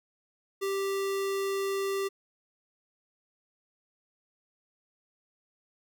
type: tone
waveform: square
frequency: 392 Hz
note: G4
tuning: in tune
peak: -29 dBFS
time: 0.61-2.09 s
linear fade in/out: 20 ms
effects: none